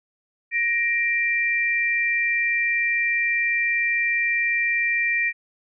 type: tone pair together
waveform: sine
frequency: 1875 / 2362 Hz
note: A#6 / D7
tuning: +10 / +9 cents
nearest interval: major third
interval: 399 cents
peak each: -22 dBFS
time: 0.51-5.33 s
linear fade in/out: 50 ms
effects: none